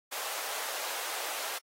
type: high-pass noise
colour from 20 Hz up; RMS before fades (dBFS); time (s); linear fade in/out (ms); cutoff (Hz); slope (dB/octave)
pink; -37; 0.11-1.59; 20; 540; 24
effects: AAC 48 kbps